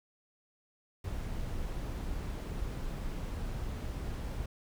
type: noise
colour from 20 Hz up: brown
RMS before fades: -37 dBFS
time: 1.04-4.46 s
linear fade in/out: 5 ms
effects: none